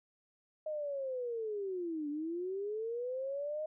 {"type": "linear two-way sweep", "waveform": "sine", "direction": "down then up", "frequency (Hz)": [625, 287.7, 625], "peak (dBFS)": -35, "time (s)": [0.66, 3.66], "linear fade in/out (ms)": 5, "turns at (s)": 2.09, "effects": []}